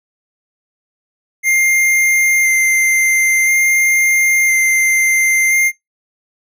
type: tone with vibrato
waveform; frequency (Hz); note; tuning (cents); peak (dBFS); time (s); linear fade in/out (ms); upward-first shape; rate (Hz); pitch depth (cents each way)
square; 2100; C7; +6; -11; 1.43-5.72; 50; square; 0.49; 8
effects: noise-tail reverb RT60 0.2 s tail -26 dB re dry